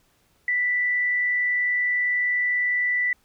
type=tone with frequency modulation; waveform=sine; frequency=1975.5 Hz; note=B6; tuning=in tune; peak=-20 dBFS; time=0.48-3.13 s; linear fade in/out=2 ms; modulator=81.8 Hz; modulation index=0.28; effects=pink hiss -64 dBFS RMS until 3.24 s